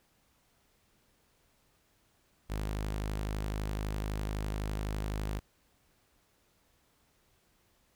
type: tone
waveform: sawtooth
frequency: 51.91 Hz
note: G#1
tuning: in tune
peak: -29 dBFS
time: 2.49-5.4 s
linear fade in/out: 20 ms
effects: pink hiss -70 dBFS RMS until 7.95 s